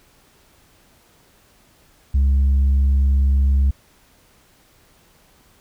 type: tone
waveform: sine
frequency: 68.2 Hz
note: C#2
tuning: 28 cents flat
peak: -10 dBFS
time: 2.14-3.71 s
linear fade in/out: 10 ms
effects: tanh soft clip ceiling -12 dBFS + pink hiss -55 dBFS RMS until 5.6 s